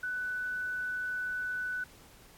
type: tone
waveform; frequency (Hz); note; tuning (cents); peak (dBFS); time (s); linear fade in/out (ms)
sine; 1493; F#6; +15; -32; 0.03-1.84; 5
effects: pink hiss -57 dBFS RMS until 2.37 s + AAC 64 kbps